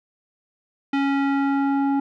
square tone with low-pass filter sweep, 277.1 Hz, C#4, 1 cent flat, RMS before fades -21 dBFS, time 0.93-2 s, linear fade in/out 5 ms, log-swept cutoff 2600 to 860 Hz, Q 1.3, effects none

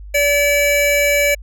square tone pair together, 574.8 / 2299 Hz, D5 / D7, -37 / -37 cents, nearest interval 2 octaves, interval 2400 cents, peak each -16 dBFS, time 0.14-1.35 s, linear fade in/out 10 ms, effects added 50 Hz sine -31 dBFS peak until 1.42 s

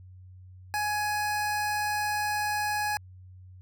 25% pulse tone, 837 Hz, G#5, 13 cents sharp, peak -23 dBFS, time 0.74-2.97 s, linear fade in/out 0 ms, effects added 92 Hz sine -46 dBFS peak until 3.61 s

